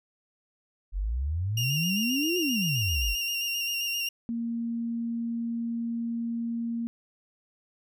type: exponential two-way sweep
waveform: sine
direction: up then down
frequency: 43.35 to 370 to 43.35 Hz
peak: -26 dBFS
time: 0.92-3.16 s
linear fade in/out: 50 ms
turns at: 2.37 s
type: tone with vibrato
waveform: 30% pulse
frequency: 2794 Hz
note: F7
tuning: in tune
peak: -25 dBFS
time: 1.57-4.09 s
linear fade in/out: 5 ms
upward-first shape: square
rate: 7.6 Hz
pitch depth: 23 cents each way
type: tone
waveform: sine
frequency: 232.5 Hz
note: A#3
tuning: 4 cents flat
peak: -28 dBFS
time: 4.29-6.87 s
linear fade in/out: 0 ms
effects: none